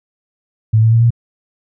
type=tone with pitch steps; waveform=sine; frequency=110 / 112.44 / 114.94 / 117.49 Hz; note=A2 / A2 / A#2 / A#2; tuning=0 / +38 / -24 / +14 cents; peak=-7 dBFS; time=0.73-1.106 s; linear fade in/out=10 ms; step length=94 ms; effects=none